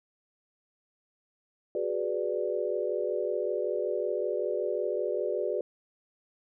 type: chord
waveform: sine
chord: G# half-diminished seventh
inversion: third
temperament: equal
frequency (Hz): 370 / 415.3 / 493.9 / 587.3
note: F#4 / G#4 / B4 / D5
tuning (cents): 0 / 0 / 0 / 0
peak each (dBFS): -33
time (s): 1.75-5.61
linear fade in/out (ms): 2
effects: none